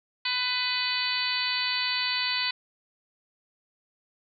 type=harmonic tone; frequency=499.2 Hz; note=B4; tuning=19 cents sharp; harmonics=2 / 3 / 4 / 5 / 6 / 7 / 8 / 9; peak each=-36 / -37 / -33 / -33 / -34 / -37 / -32 / -31 dBFS; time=0.25-2.51 s; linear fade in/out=5 ms; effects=none